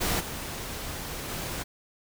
pink noise with level steps, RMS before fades -27 / -36 / -34 dBFS, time 0-1.64 s, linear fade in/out 20 ms, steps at 0.19 / 1.28 s, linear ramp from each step 20 ms, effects none

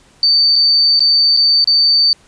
sine tone with dropouts, 4576 Hz, D8, 46 cents flat, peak -8 dBFS, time 0.23-2.13 s, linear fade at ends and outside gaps 1 ms, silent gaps 0.557-0.561 / 0.994-1.005 / 1.366-1.372 / 1.643-1.674 s, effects pink hiss -49 dBFS RMS until 2.27 s + resampled to 22050 Hz

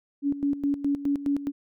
sine tone with tremolo, 283.1 Hz, C#4, 37 cents sharp, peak -21 dBFS, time 0.22-1.52 s, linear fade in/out 50 ms, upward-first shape square, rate 4.8 Hz, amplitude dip 75%, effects none

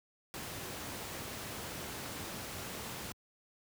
pink noise, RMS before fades -42 dBFS, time 0.34-3.12 s, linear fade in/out 0 ms, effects high-pass 80 Hz 12 dB/octave

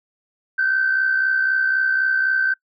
sine tone pair together, 1484.1 / 1548 Hz, F#6 / G6, +5 / -22 cents, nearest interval minor second, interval 73 cents, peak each -24 / -16 dBFS, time 0.58-2.54 s, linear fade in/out 10 ms, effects noise-tail reverb RT60 0.1 s tail -24 dB re dry + tanh soft clip ceiling -10 dBFS

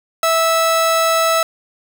45% pulse tone pair together, 655 / 1310 Hz, E5 / E6, -11 / -11 cents, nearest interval octave, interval 1200 cents, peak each -16 dBFS, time 0.23-1.43 s, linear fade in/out 2 ms, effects none

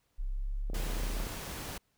sine linear sweep, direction up, 32.65 to 38.89 Hz, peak -31 dBFS, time 0.18-1.27 s, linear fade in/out 20 ms
click train, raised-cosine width 2 ms, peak -29 dBFS, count 18, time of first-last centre 0.7-1.269 s, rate 29.9 Hz
pink noise, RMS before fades -41 dBFS, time 0.74-1.78 s, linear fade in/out 5 ms
effects pink hiss -75 dBFS RMS until 1.97 s

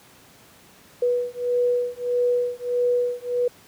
sine beating tone pair, 488.2 / 489.8 Hz, B4 / B4, -20 / -14 cents, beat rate 1.6 Hz, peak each -23 dBFS, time 1.02-3.48 s, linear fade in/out 5 ms, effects pink hiss -51 dBFS RMS until 3.67 s + high-pass 100 Hz 12 dB/octave

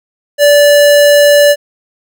square tone, 581 Hz, D5, 19 cents flat, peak -4 dBFS, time 0.38-1.56 s, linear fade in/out 50 ms, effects none

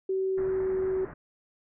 sine tone with pitch glide, 381 to 377.7 Hz, G4 to F#4, -49 to +36 cents, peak -25 dBFS, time 0.09-1.05 s, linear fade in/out 5 ms, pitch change -15 cents, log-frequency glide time 0.26-0.76 s
pink low-pass noise, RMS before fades -43 dBFS, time 0.37-1.14 s, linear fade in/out 10 ms, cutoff 1900 Hz, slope 48 dB/octave
effects none

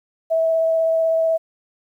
sine tone with vibrato, 651 Hz, E5, 22 cents flat, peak -15 dBFS, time 0.3-1.38 s, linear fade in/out 20 ms, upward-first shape sine, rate 16 Hz, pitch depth 9 cents each way, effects 9-bit

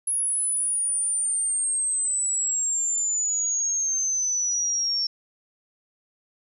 sine exponential sweep, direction down, 10548 to 5440 Hz, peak -22 dBFS, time 0.07-5.07 s, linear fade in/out 5 ms, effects none

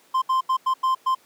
triangle tone bursts at uneven times, 1044 Hz, C6, 4 cents flat, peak -16 dBFS, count 6, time 0.14-0.22 / 0.29-0.41 / 0.49-0.57 / 0.66-0.74 / 0.83-0.95 / 1.06-1.15 s, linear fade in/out 10 ms, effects pink hiss -56 dBFS RMS until 1.25 s + high-pass 300 Hz 12 dB/octave

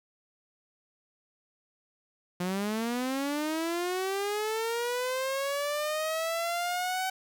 sawtooth linear sweep, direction up, 175.4 to 759 Hz, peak -25 dBFS, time 2.4-7.1 s, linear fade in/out 5 ms, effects 10-bit

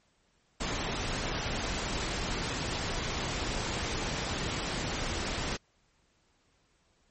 pink noise, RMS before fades -33 dBFS, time 0.6-5.57 s, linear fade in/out 10 ms, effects pink hiss -70 dBFS RMS until 7.1 s + MP3 32 kbps

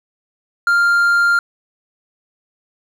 triangle tone, 1396.9 Hz, F6, in tune, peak -9 dBFS, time 0.67-1.39 s, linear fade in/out 2 ms, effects none

